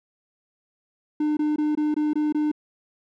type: tone bursts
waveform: triangle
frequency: 301.6 Hz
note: D4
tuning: 46 cents sharp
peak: -18 dBFS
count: 7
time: 1.2-2.516 s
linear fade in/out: 5 ms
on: 170 ms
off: 21 ms
effects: none